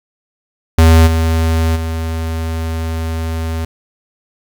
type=tone with level steps; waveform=square; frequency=81.3 Hz; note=E2; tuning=23 cents flat; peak=-5 / -12 / -18 dBFS; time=0.78-3.65 s; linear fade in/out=5 ms; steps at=1.06 / 1.75 s; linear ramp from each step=20 ms; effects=7-bit